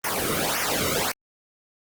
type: noise with flanger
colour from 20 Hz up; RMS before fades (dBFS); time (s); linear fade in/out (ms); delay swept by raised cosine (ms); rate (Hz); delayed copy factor
pink; -25; 0.04-1.12; 5; 0.24 to 1.21; 1.8; -0.95
effects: Opus 24 kbps